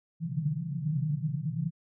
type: band-pass noise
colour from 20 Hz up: white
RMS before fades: -31 dBFS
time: 0.2-1.71 s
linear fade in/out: 50 ms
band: 130 to 170 Hz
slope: 96 dB/octave
effects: none